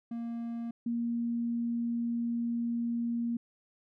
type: tone pair in turn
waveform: triangle / sine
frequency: 233.1 / 235 Hz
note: A#3 / A#3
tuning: 0 / +14 cents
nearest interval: unison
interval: 14 cents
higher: second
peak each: -32 / -29 dBFS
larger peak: second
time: 0.11-0.71 / 0.86-3.37 s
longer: second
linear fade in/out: 5 ms
effects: none